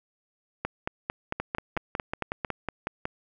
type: two click trains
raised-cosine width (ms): 0.5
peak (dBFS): -13 / -14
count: 9 / 10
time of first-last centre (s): 0.65-2.448 / 1.4-3.054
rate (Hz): 4.45 / 5.44
effects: none